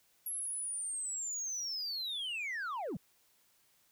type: linear sweep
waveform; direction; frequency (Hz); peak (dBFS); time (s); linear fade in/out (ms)
sine; down; 11370 to 127.2; -33; 0.26-2.97; 5
effects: tanh soft clip ceiling -35 dBFS + white hiss -70 dBFS RMS until 3.91 s